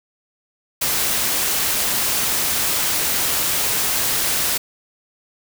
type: noise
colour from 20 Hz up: white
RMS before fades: -20 dBFS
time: 0.81-4.58 s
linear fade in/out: 10 ms
effects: none